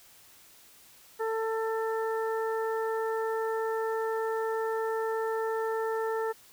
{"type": "harmonic tone", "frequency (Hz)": 445.8, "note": "A4", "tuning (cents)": 23, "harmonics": [1, 2, 3, 4], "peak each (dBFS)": [-29, -35, -39, -41], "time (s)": [1.19, 6.33], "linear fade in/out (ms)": 20, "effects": ["white hiss -56 dBFS RMS until 6.52 s"]}